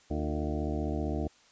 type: harmonic tone with a mistuned harmonic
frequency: 75.4 Hz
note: D2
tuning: 46 cents sharp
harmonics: 1 / 2 / 3 / 4 / 5 / 6 / 8 / 9 / 10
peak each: -33 / -39 / -37 / -36 / -40 / -41 / -42 / -42 / -46 dBFS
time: 0.1-1.28 s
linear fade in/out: 10 ms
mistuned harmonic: 5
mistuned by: -76 cents
effects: white hiss -61 dBFS RMS until 1.51 s + resampled to 16000 Hz